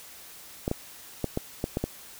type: clicks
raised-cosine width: 2 ms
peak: -13 dBFS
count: 7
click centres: 0.679 / 0.714 / 1.243 / 1.374 / 1.641 / 1.771 / 1.84 s
effects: white hiss -47 dBFS RMS until 2.19 s